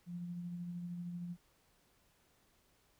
sine tone with tremolo, 174.61 Hz, F3, in tune, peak -39 dBFS, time 0.06-1.37 s, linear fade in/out 50 ms, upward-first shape sine, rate 13 Hz, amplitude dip 30%, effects pink hiss -72 dBFS RMS until 2.99 s

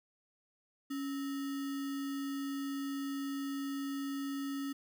sine tone with sample-and-hold, 277.2 Hz, C#4, in tune, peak -35 dBFS, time 0.9-4.73 s, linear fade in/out 10 ms, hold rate 1575 Hz, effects none

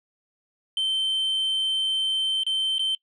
sine tone with dropouts, 3102 Hz, G7, 19 cents flat, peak -19 dBFS, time 0.77-2.95 s, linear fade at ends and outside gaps 2 ms, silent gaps 2.435-2.465 / 2.783-2.793 s, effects noise-tail reverb RT60 0.1 s tail -24 dB re dry + tanh soft clip ceiling -21 dBFS

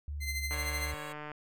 sine tone with pitch glide, 73 to 71.95 Hz, D2 to D2, -10 to -35 cents, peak -35 dBFS, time 0.08-0.94 s, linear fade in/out 0 ms, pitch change -25 cents, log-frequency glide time 0.44-0.6 s
sawtooth tone with tremolo, 2072 Hz, C7, 17 cents flat, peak -29 dBFS, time 0.2-0.93 s, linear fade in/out 50 ms, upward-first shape sine, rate 13 Hz, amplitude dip 60%
click train, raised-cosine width 0.5 ms, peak -27 dBFS, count 122, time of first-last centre 0.51-1.317 s, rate 150 Hz
10% pulse tone with vibrato, 554.4 Hz, C#5, in tune, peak -35 dBFS, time 0.52-1.13 s, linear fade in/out 10 ms, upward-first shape triangle, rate 20 Hz, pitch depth 35 cents each way
effects none

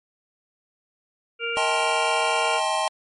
harmonic tone, 466.2 Hz, A#4, in tune, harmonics 1 / 3 / 5 / 6, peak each -30 / -30 / -30 / -30 dBFS, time 1.39-2.61 s, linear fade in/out 50 ms
square chord, A half-diminished seventh, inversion second, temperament just, 633.6 / 792 / 880 / 1056 Hz, Eb5 / G5 / A5 / C6, +31 / +18 / 0 / +16 cents, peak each -28 dBFS, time 1.57-2.88 s, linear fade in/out 0 ms
effects MP3 48 kbps

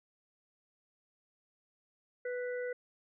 harmonic tone, 493.9 Hz, B4, in tune, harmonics 1 / 3 / 4, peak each -35 / -45 / -47 dBFS, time 2.25-2.73 s, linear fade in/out 5 ms, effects none

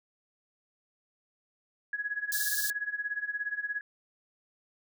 sine tone with tremolo, 1674 Hz, G#6, 13 cents sharp, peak -28 dBFS, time 1.93-3.81 s, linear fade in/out 2 ms, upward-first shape sine, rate 17 Hz, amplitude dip 85%
white high-pass noise, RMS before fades -32 dBFS, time 2.32-2.7 s, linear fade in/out 0 ms, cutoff 3900 Hz, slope 48 dB/octave
effects none

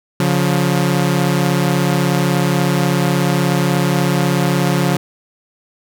sawtooth tone pair together, 141.4 / 177.84 Hz, C#3 / F3, +35 / +32 cents, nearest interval major third, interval 397 cents, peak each -12 dBFS, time 0.2-4.97 s, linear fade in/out 2 ms, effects none

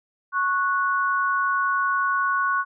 sine tone pair together, 1102.8 / 1472 Hz, C#6 / F#6, -9 / -9 cents, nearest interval perfect fourth, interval 500 cents, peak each -22 / -23 dBFS, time 0.32-2.65 s, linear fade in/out 50 ms, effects none

